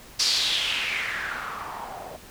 blue noise with low-pass filter sweep, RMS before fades -28 dBFS, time 0.19-2.17 s, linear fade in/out 10 ms, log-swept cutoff 5100 to 620 Hz, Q 3.7, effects pink hiss -47 dBFS RMS until 2.3 s

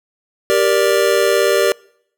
square chord, G minor, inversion none, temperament just, 392 / 470.4 / 588 Hz, G4 / Bb4 / D5, 0 / +16 / +2 cents, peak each -17 dBFS, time 0.5-1.72 s, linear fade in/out 0 ms, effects noise-tail reverb RT60 0.7 s tail -26 dB re dry

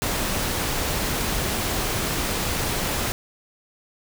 pink noise, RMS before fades -25 dBFS, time 0.02-3.12 s, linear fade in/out 0 ms, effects none

